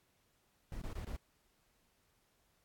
brown noise bursts, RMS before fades -42 dBFS, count 4, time 0.72-1.164 s, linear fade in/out 2 ms, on 96 ms, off 20 ms, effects pink hiss -75 dBFS RMS until 2.64 s + AAC 64 kbps

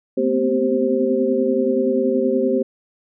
sine tone cluster, 223 / 251.7 / 262.2 / 389.6 / 526 Hz, A3 / B3 / C4 / G4 / C5, +23 / +33 / +4 / -11 / +9 cents, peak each -26 / -21 / -27 / -20 / -21 dBFS, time 0.17-2.63 s, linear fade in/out 10 ms, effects none

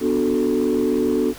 sine chord, B minor seventh, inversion none, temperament equal, 246.9 / 293.7 / 370 / 440 Hz, B3 / D4 / F#4 / A4, 0 / 0 / 0 / 0 cents, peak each -21 dBFS, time 0-1.34 s, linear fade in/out 50 ms, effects tanh soft clip ceiling -11 dBFS + pink hiss -39 dBFS RMS until 1.38 s

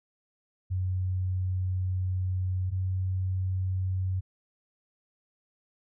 sine tone pair in turn, 92.5 / 93.41 Hz, F#2 / F#2, 0 / +17 cents, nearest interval unison, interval 17 cents, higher second, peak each -26 dBFS, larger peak neither, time 0.7-2.71 / 2.71-4.21 s, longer first, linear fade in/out 20 ms, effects none

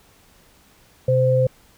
sine tone pair together, 127.65 / 517 Hz, C3 / C5, -42 / -21 cents, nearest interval 2 octaves, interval 2421 cents, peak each -18 / -16 dBFS, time 1.08-1.47 s, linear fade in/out 5 ms, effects pink hiss -54 dBFS RMS until 1.77 s

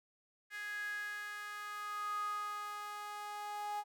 sawtooth tone with high-pass filter sweep, 415.3 Hz, G#4, in tune, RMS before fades -42 dBFS, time 0.5-3.84 s, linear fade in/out 50 ms, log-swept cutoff 1800 to 870 Hz, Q 9.8, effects none

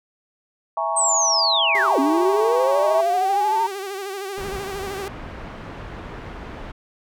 sine chord, A# half-diminished seventh, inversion second, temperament equal, 659.3 / 830.6 / 932.3 / 1108.7 Hz, E5 / G#5 / A#5 / C#6, 0 / 0 / 0 / 0 cents, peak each -26 dBFS, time 0.77-3.01 s, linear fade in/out 2 ms
sine linear two-way sweep, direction down then up, 8372 to 265.6 to 926 Hz, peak -17 dBFS, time 0.96-3.67 s, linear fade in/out 10 ms, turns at 1.99 s
sawtooth tone with vibrato, 392 Hz, G4, in tune, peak -24 dBFS, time 1.75-5.08 s, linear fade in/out 0 ms, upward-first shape sine, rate 13 Hz, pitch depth 69 cents each way
pink low-pass noise, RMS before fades -35 dBFS, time 4.37-6.72 s, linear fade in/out 10 ms, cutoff 1900 Hz, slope 12 dB/octave
effects none

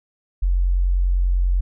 sine tone, 45.05 Hz, F#1, 45 cents flat, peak -15 dBFS, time 0.42-1.61 s, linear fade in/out 10 ms, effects none

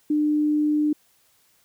sine tone, 300 Hz, D4, 37 cents sharp, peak -18 dBFS, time 0.1-0.93 s, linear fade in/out 5 ms, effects white hiss -62 dBFS RMS until 1.64 s

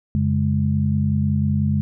sine tone cluster, 91.4 / 141.7 / 207.7 Hz, F#2 / C#3 / G#3, -21 / +38 / 0 cents, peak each -21 dBFS, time 0.15-1.81 s, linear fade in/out 0 ms, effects none

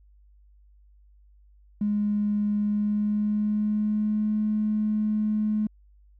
triangle tone with pitch glide, 207.7 to 213.3 Hz, G#3 to G#3, 0 to +46 cents, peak -18 dBFS, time 1.81-5.67 s, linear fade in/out 5 ms, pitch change +46 cents, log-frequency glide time 2.57-4.38 s, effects tanh soft clip ceiling -20 dBFS + added 50 Hz sine -53 dBFS peak until 6.19 s

